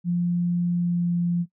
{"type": "tone with pitch glide", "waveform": "sine", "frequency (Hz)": [174.61, 173.4], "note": ["F3", "F3"], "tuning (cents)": [0, -12], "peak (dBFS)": -20, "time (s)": [0.04, 1.46], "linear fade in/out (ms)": 50, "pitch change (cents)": -12, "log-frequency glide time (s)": [0.71, 1.14], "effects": ["noise-tail reverb RT60 0.1 s tail -19 dB re dry"]}